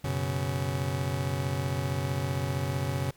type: chord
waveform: 40% pulse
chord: F# suspended fourth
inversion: none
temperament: just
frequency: 92.5 / 123.33 / 138.75 Hz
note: F#2 / B2 / C#3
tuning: 0 / -2 / +2 cents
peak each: -33 / -33 / -30 dBFS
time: 0.04-3.11 s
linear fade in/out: 5 ms
effects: pink hiss -60 dBFS RMS until 3.16 s